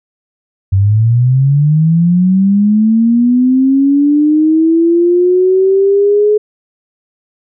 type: linear sweep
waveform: sine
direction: up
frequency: 94 to 424.6 Hz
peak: -6 dBFS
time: 0.72-6.38 s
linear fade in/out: 10 ms
effects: none